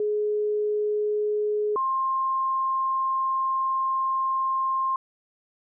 sine tone pair in turn, 420.4 / 1059.3 Hz, G#4 / C6, +21 / +21 cents, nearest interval octave + major third, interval 1600 cents, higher second, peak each -22 dBFS, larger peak neither, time 0-1.76 / 1.76-4.96 s, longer second, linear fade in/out 2 ms, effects none

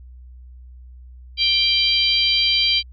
harmonic tone, 787 Hz, G5, 7 cents sharp, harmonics 3 / 4 / 5 / 6, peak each -23 / -18 / -22 / -20 dBFS, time 1.37-2.83 s, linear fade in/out 50 ms, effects added 62 Hz sine -38 dBFS peak until 2.92 s + MP3 48 kbps

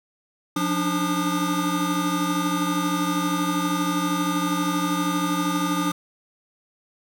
square tone cluster, 176.6 / 288.2 / 300.8 / 1214 Hz, F3 / D4 / D4 / D#6, +20 / -33 / +42 / -43 cents, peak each -28 dBFS, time 0.56-5.92 s, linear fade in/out 5 ms, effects none

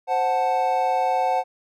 triangle chord, F# diminished, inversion second, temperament equal, 523.3 / 740 / 880 Hz, C5 / F#5 / A5, 0 / 0 / 0 cents, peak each -24 / -19 / -23 dBFS, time 0.07-1.44 s, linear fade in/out 50 ms, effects none

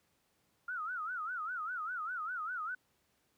sine tone with vibrato, 1362 Hz, F6, 44 cents flat, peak -36 dBFS, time 0.68-2.75 s, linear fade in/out 5 ms, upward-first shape sine, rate 5 Hz, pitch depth 180 cents each way, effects pink hiss -75 dBFS RMS until 3.37 s + high-pass 80 Hz 12 dB/octave

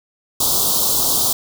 white band-stop noise, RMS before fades -17 dBFS, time 0.4-1.33 s, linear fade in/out 5 ms, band 1200 to 3400 Hz, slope 48 dB/octave, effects none

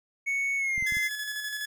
triangle tone with pitch glide, 2217 to 2069 Hz, C#7 to C7, 0 to -20 cents, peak -24 dBFS, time 0.26-1.09 s, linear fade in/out 20 ms, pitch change -120 cents, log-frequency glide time 0.57-0.84 s
clicks, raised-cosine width 5 ms, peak -30 dBFS, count 4, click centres 0.779 / 0.825 / 0.923 / 0.97 s
sawtooth tone with tremolo, 1705 Hz, G#6, 45 cents sharp, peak -27 dBFS, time 0.86-1.66 s, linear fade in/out 10 ms, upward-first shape square, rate 12 Hz, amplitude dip 35%
effects none

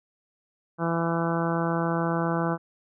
harmonic tone, 167.2 Hz, E3, 25 cents sharp, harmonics 1 / 2 / 3 / 4 / 5 / 6 / 7 / 8 / 9, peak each -27 / -30 / -32 / -33 / -34 / -35 / -35 / -36 / -37 dBFS, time 0.78-2.58 s, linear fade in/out 50 ms, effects none

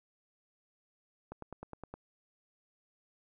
click train, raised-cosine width 1 ms, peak -29 dBFS, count 7, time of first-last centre 1.32-1.94 s, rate 9.68 Hz, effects none

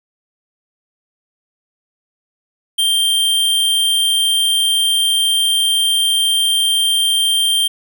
square tone, 3167 Hz, G7, 17 cents sharp, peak -13 dBFS, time 2.78-7.68 s, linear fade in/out 10 ms, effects 9-bit

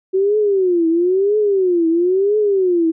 sine tone with vibrato, 372.9 Hz, F#4, 14 cents sharp, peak -12 dBFS, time 0.13-2.92 s, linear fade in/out 20 ms, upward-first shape triangle, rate 1 Hz, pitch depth 250 cents each way, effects none

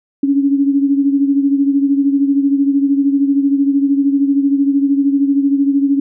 sine beating tone pair, 277.2 / 290.2 Hz, C#4 / D4, 0 / -21 cents, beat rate 13 Hz, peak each -11 / -18 dBFS, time 0.23-6 s, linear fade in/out 5 ms, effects none

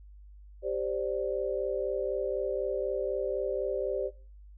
sine chord, G suspended fourth, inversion none, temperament equal, 392 / 523.3 / 587.3 Hz, G4 / C5 / D5, 0 / 0 / 0 cents, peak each -33 dBFS, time 0.62-4.11 s, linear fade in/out 50 ms, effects noise-tail reverb RT60 0.4 s tail -20 dB re dry + added 50 Hz sine -48 dBFS peak until 4.57 s

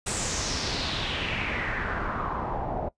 pink noise with low-pass filter sweep, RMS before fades -30 dBFS, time 0.06-2.89 s, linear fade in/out 10 ms, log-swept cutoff 8600 to 640 Hz, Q 3.4, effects noise-tail reverb RT60 0.1 s tail -18 dB re dry + resampled to 22050 Hz

